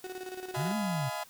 35% pulse tone with tremolo, 370 Hz, F#4, in tune, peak -35 dBFS, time 0.04-0.72 s, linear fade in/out 2 ms, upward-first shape square, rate 18 Hz, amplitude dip 60%
35% pulse chord, F half-diminished seventh, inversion third, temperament just, 628.6 / 698.5 / 838.1 / 1005.8 Hz, Eb5 / F5 / Ab5 / Cb6, +18 / 0 / +16 / +31 cents, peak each -38 dBFS, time 0.54-1.24 s, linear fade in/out 10 ms
sine linear two-way sweep, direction up then down, 123.47 to 220 to 123.47 Hz, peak -30 dBFS, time 0.56-1.1 s, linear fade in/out 20 ms, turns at 0.76 s
effects white hiss -56 dBFS RMS until 1.29 s

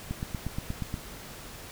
click train, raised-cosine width 5 ms, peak -19 dBFS, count 8, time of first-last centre 0.11-0.941 s, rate 8.42 Hz, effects pink hiss -44 dBFS RMS until 1.71 s

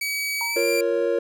sawtooth tone with pitch glide, 2275 to 2362 Hz, C#7 to D7, +44 to +9 cents, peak -21 dBFS, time 0.01-0.81 s, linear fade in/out 5 ms, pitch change +65 cents, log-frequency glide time 0.45-0.65 s
sine tone with exponential decay, 932.3 Hz, A#5, in tune, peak -26 dBFS, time 0.41-0.82 s, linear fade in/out 1 ms, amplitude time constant 88 ms
triangle chord, Bb minor, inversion second, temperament equal, 349.2 / 466.2 / 554.4 Hz, F4 / Bb4 / Db5, 0 / 0 / 0 cents, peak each -24 / -21 / -22 dBFS, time 0.56-1.19 s, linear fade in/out 5 ms
effects none

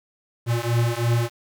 square beating tone pair, 116.54 / 119.54 Hz, A#2 / A#2, 0 / +44 cents, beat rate 3 Hz, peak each -23 / -23 dBFS, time 0.46-1.3 s, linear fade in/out 50 ms, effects 8-bit

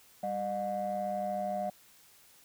sine tone cluster, 197.1 / 608 / 721 Hz, G3 / D#5 / F#5, +10 / -40 / -45 cents, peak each -39 / -34 / -33 dBFS, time 0.23-1.7 s, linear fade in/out 5 ms, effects tanh soft clip ceiling -25 dBFS + white hiss -60 dBFS RMS until 2.44 s

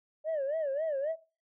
sine tone with vibrato, 591 Hz, D5, 11 cents sharp, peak -27 dBFS, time 0.24-1.16 s, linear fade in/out 50 ms, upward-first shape sine, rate 3.7 Hz, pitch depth 170 cents each way, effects noise-tail reverb RT60 0.3 s tail -18 dB re dry + tanh soft clip ceiling -27 dBFS

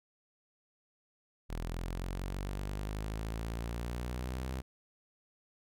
sawtooth linear sweep, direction up, 40.45 to 65.41 Hz, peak -32 dBFS, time 1.49-4.62 s, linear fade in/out 20 ms, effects none

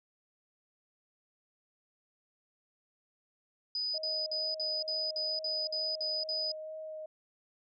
sine tone bursts, 4978 Hz, D#8, in tune, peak -31 dBFS, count 10, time 3.75-6.518 s, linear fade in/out 2 ms, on 230 ms, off 52 ms
sine tone with vibrato, 626 Hz, D#5, 10 cents sharp, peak -39 dBFS, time 3.94-7.06 s, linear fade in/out 5 ms, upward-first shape sine, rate 2.2 Hz, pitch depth 9 cents each way
effects MP3 64 kbps

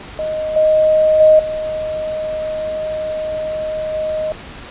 sine tone with level steps, 622.3 Hz, D#5, in tune, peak -18 / -9 / -5 / -19 / -17 dBFS, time 0.19-4.32 s, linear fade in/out 0 ms, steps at 0.56 / 1.2 / 1.39 / 3.94 s, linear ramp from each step 5 ms, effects pink hiss -34 dBFS RMS until 4.7 s + resampled to 8000 Hz

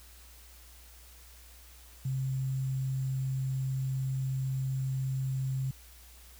sine tone with sample-and-hold, 132.6 Hz, C3, 23 cents sharp, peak -29 dBFS, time 2.05-5.71 s, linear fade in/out 5 ms, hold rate 7350 Hz, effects added 60 Hz sine -53 dBFS peak until 6.39 s + white hiss -56 dBFS RMS until 6.39 s

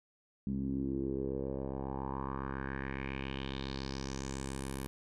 10% pulse tone with low-pass filter sweep, 67.2 Hz, C2, 47 cents sharp, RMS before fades -38 dBFS, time 0.47-4.87 s, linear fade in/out 0 ms, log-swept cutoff 210 to 12000 Hz, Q 3.9, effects none

